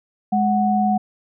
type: tone pair together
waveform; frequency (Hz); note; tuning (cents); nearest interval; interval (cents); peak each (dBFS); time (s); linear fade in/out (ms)
sine; 208.8 / 740; G#3 / F#5; +10 / 0; octave + minor seventh; 2190; -18; 0.32-0.98; 10
effects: none